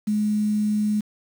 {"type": "tone with quantisation", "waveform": "sine", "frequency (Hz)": 210.9, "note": "G#3", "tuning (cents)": 27, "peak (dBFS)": -19, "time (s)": [0.07, 1.01], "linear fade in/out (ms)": 10, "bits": 7, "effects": []}